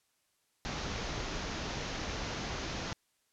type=low-pass noise; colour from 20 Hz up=pink; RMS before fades=-38 dBFS; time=0.65-2.93 s; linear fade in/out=0 ms; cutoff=6700 Hz; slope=96 dB/octave; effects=white hiss -75 dBFS RMS until 3.32 s + low-pass 11000 Hz 12 dB/octave